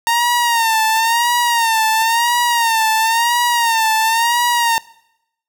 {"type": "tone with vibrato", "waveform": "sawtooth", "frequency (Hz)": 921, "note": "A#5", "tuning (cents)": -21, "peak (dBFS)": -9, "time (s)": [0.07, 4.78], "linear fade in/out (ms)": 0, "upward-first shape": "sine", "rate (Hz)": 0.97, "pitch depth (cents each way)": 80, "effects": ["noise-tail reverb RT60 0.8 s tail -22 dB re dry"]}